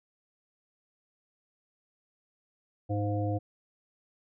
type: harmonic tone with a mistuned harmonic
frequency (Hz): 103.7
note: G#2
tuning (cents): -2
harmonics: 1 / 3 / 5 / 7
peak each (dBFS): -29 / -34 / -36 / -37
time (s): 2.89-3.39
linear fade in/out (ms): 20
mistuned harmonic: 7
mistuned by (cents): -39
effects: none